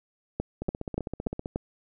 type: two click trains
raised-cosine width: 2 ms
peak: -19 / -14 dBFS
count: 14 / 5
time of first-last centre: 0.62-1.459 / 0.4-1.559 s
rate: 15.5 / 3.45 Hz
effects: none